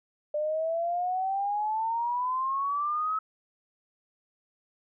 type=exponential sweep; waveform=sine; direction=up; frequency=594 to 1295 Hz; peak=-26 dBFS; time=0.34-3.19 s; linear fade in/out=5 ms; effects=none

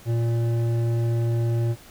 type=tone with hard clipping; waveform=sine; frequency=116.54 Hz; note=A#2; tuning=in tune; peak=-22 dBFS; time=0.05-1.76 s; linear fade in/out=50 ms; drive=10 dB; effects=pink hiss -48 dBFS RMS until 1.9 s

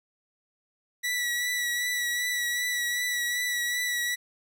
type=tone with vibrato; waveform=sawtooth; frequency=1949 Hz; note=B6; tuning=23 cents flat; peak=-23 dBFS; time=1.03-4.16 s; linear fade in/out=20 ms; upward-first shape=triangle; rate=2.6 Hz; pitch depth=28 cents each way; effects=none

